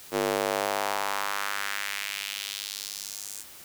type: tone with high-pass filter sweep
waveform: square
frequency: 50.2 Hz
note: G1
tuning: 42 cents sharp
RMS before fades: -31 dBFS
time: 0.11-3.45 s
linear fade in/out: 50 ms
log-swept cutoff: 380 to 8000 Hz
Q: 1.7
effects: white hiss -47 dBFS RMS until 3.64 s